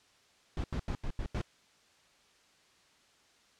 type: noise bursts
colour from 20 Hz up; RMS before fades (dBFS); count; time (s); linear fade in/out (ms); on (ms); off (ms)
brown; -34; 6; 0.57-1.416; 2; 71; 84
effects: white hiss -65 dBFS RMS until 3.59 s + low-pass 6000 Hz 12 dB/octave